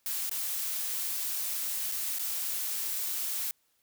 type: noise with dropouts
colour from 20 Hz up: blue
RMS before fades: -33 dBFS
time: 0.06-3.51 s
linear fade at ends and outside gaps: 1 ms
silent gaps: 0.295-0.313 / 1.916-1.92 / 2.186-2.193 s
effects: white hiss -72 dBFS RMS until 3.82 s